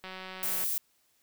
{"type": "click train", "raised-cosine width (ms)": 0.3, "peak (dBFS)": -26, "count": 113, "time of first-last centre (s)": [0.04, 0.639], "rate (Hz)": 187}
{"type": "noise", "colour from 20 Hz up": "violet", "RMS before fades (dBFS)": -31, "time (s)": [0.43, 0.78], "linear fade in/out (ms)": 0}
{"effects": ["white hiss -70 dBFS RMS until 1.22 s"]}